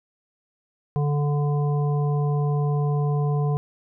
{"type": "harmonic tone", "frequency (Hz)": 145.8, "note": "D3", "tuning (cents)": -12, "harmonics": [1, 3, 5, 7], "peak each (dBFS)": [-20, -30, -34, -37], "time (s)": [0.96, 3.57], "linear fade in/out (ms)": 0, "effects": []}